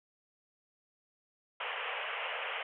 white band-pass noise, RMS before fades -38 dBFS, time 1.6-2.63 s, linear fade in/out 5 ms, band 440 to 3100 Hz, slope 96 dB/octave, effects none

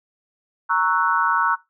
sine chord, F# dominant seventh, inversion first, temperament equal, 932.3 / 1108.7 / 1318.5 / 1480 Hz, A#5 / C#6 / E6 / F#6, 0 / 0 / 0 / 0 cents, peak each -22 dBFS, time 0.69-1.56 s, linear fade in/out 20 ms, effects noise-tail reverb RT60 0.2 s tail -20 dB re dry

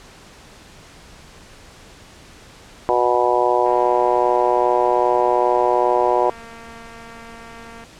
harmonic tone, 122.5 Hz, B2, 14 cents flat, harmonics 3 / 4 / 5 / 6 / 7 / 8, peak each -21 / -21 / -21 / -21 / -23 / -21 dBFS, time 2.89-6.3 s, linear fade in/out 0 ms
click train, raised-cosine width 0.5 ms, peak -26 dBFS, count 962, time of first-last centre 3.66-7.838 s, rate 230 Hz
effects pink hiss -44 dBFS RMS until 7.99 s + low-pass 8000 Hz 12 dB/octave

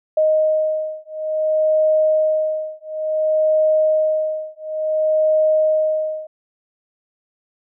sine beating tone pair, 622.3 / 622.87 Hz, D#5 / D#5, 0 / +2 cents, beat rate 0.57 Hz, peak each -18 dBFS, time 0.17-6.27 s, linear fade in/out 5 ms, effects none

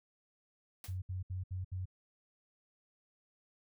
white noise with exponential decay, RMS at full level -45 dBFS, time 0.84-0.98 s, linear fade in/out 2 ms, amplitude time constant 30 ms
sine tone bursts, 92.5 Hz, F#2, in tune, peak -36 dBFS, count 5, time 0.88-1.856 s, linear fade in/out 10 ms, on 140 ms, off 69 ms
effects none

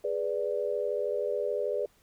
sine chord, G# diminished, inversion none, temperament equal, 415.3 / 493.9 / 587.3 Hz, G#4 / B4 / D5, 0 / 0 / 0 cents, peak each -32 dBFS, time 0.04-1.86 s, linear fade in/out 5 ms, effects pink hiss -65 dBFS RMS until 2.02 s

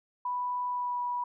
sine tone with pitch glide, 987.8 to 977 Hz, B5 to B5, 0 to -19 cents, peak -29 dBFS, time 0.25-1.24 s, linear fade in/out 5 ms, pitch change -19 cents, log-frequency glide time 0.68-1.01 s, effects none

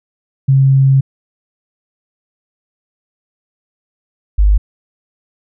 sine tone pair in turn, 135.1 / 50.61 Hz, C#3 / G#1, -44 / -44 cents, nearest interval octave + perfect fourth, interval 1700 cents, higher first, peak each -6 dBFS, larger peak neither, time 0.48-1.01 / 4.38-4.58 s, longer first, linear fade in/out 10 ms, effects none

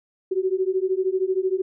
sine beating tone pair, 370 / 383 Hz, F#4 / G4, 0 / -40 cents, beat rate 13 Hz, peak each -23 dBFS, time 0.31-1.62 s, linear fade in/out 10 ms, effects none

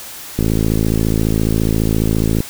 click train, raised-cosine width 3 ms, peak -3 dBFS, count 111, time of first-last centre 0.39-2.405 s, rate 54.6 Hz, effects white hiss -32 dBFS RMS until 2.49 s

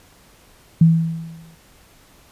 sine tone with exponential decay, 164.1 Hz, E3, 8 cents flat, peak -6 dBFS, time 0.81-1.55 s, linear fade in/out 5 ms, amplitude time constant 160 ms, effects pink hiss -51 dBFS RMS until 2.31 s + resampled to 32000 Hz

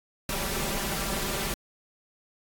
pink noise with comb filter, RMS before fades -30 dBFS, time 0.29-1.54 s, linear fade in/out 2 ms, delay 5.1 ms, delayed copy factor +0.65, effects AAC 64 kbps

